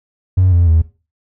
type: tone with pitch steps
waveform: triangle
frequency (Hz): 92.8 / 86.59 / 80.79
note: F#2 / F2 / E2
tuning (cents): +6 / -14 / -34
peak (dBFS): -5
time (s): 0.37-0.82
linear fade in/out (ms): 10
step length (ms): 150
effects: noise-tail reverb RT60 0.3 s tail -18 dB re dry + tanh soft clip ceiling -3 dBFS